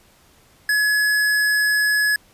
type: tone with hard clipping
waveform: sine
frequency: 1695 Hz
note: G#6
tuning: 35 cents sharp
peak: -17 dBFS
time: 0.69-2.16 s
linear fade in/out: 2 ms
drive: 18 dB
effects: pink hiss -54 dBFS RMS until 2.33 s + resampled to 32000 Hz